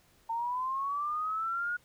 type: linear sweep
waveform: sine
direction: up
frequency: 901 to 1450 Hz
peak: -30 dBFS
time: 0.29-1.77 s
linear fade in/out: 10 ms
effects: pink hiss -65 dBFS RMS until 1.84 s